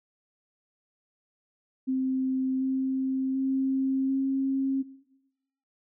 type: tone with pitch steps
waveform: sine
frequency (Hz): 261.6 / 264 / 266.5 / 269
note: C4 / C4 / C4 / C4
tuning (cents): 0 / +16 / +32 / +48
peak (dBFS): -24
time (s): 1.87-4.83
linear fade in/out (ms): 20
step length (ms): 740
effects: noise-tail reverb RT60 0.9 s tail -18 dB re dry